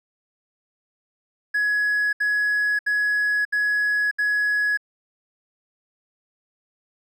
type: tone bursts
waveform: triangle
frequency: 1680 Hz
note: G#6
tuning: 19 cents sharp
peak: -16 dBFS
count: 5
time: 1.54-4.774 s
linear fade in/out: 10 ms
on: 590 ms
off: 71 ms
effects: tanh soft clip ceiling -14 dBFS